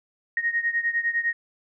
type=beating tone pair; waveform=sine; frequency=1863 / 1872.9 Hz; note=A#6 / A#6; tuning=-2 / +8 cents; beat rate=9.9 Hz; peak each=-24 / -27 dBFS; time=0.37-1.33 s; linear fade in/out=2 ms; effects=none